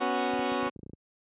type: chord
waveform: 15% pulse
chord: B suspended second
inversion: none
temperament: equal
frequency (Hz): 246.9 / 277.2 / 370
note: B3 / C#4 / F#4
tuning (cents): 0 / 0 / 0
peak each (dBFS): -25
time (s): 0-0.7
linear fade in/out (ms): 20
type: clicks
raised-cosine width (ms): 3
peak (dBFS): -30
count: 11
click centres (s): 0.336 / 0.393 / 0.519 / 0.629 / 0.666 / 0.762 / 0.792 / 0.832 / 0.864 / 0.896 / 0.934
effects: high-pass 80 Hz 12 dB/octave + resampled to 8000 Hz